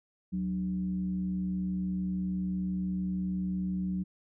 sine tone with frequency modulation, 185 Hz, F#3, in tune, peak -29 dBFS, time 0.32-4.04 s, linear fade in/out 20 ms, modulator 113 Hz, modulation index 0.4, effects none

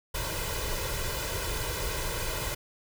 pink noise with comb filter, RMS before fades -32 dBFS, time 0.14-2.55 s, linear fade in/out 10 ms, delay 2 ms, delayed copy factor +0.8, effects none

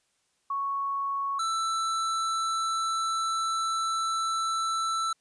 sine / square tone pair in turn, 1108.7 / 1327.3 Hz, C#6 / E6, 0 / +12 cents, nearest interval minor third, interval 312 cents, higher second, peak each -27 dBFS, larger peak neither, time 0.5-1.39 / 1.39-5.13 s, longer second, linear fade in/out 5 ms, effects white hiss -72 dBFS RMS until 5.2 s + resampled to 22050 Hz

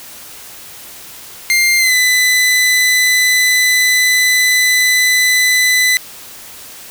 sawtooth tone with pitch glide, 2100 to 2003 Hz, C7 to B6, +6 to +24 cents, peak -6 dBFS, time 1.5-5.97 s, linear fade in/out 0 ms, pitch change -82 cents, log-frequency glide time 1.78-1.94 s, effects white hiss -34 dBFS RMS until 6.9 s

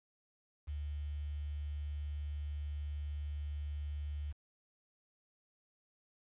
sine tone with quantisation, 73.42 Hz, D2, in tune, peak -37 dBFS, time 0.67-4.33 s, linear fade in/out 20 ms, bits 10, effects resampled to 8000 Hz

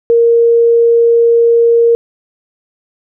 sine tone, 466.2 Hz, A#4, in tune, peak -5 dBFS, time 0.1-1.95 s, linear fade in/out 0 ms, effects none

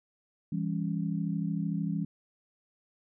sine chord, C# diminished, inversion first, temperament just, 166.31 / 199.57 / 277.2 Hz, E3 / G3 / C#4, +16 / +31 / 0 cents, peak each -31 / -33 / -37 dBFS, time 0.52-2.05 s, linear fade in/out 5 ms, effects none

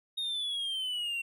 triangle exponential sweep, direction down, 3729 to 2722 Hz, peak -30 dBFS, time 0.17-1.22 s, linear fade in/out 10 ms, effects none

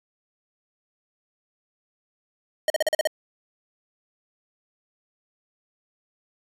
square tone bursts, 622.3 Hz, D#5, in tune, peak -19 dBFS, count 7, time 2.68-3.073 s, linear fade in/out 2 ms, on 21 ms, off 41 ms, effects resampled to 32000 Hz

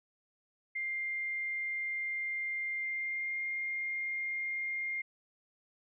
sine tone with pitch glide, 2100 to 2118 Hz, C7 to C7, +6 to +21 cents, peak -33 dBFS, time 0.75-5.02 s, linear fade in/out 10 ms, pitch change +15 cents, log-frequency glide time 2.76-3.39 s, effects none

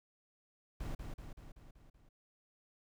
brown noise with echo, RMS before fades -40 dBFS, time 0.8-0.95 s, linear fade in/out 5 ms, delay 190 ms, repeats 6, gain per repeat -4 dB, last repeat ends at 2.09 s, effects none

